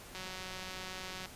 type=click train; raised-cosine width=0.2 ms; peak=-26 dBFS; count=207; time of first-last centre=0.15-1.258 s; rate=186 Hz; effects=pink hiss -51 dBFS RMS until 1.35 s + resampled to 32000 Hz